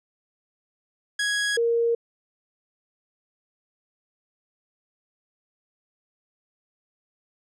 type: tone pair in turn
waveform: sawtooth / sine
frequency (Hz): 1661.2 / 466.2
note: G#6 / A#4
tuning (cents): 0 / 0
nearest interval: octave + minor seventh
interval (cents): 2200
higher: first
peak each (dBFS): -19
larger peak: neither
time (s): 1.19-1.57 / 1.57-1.95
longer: neither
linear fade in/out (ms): 5
effects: resampled to 22050 Hz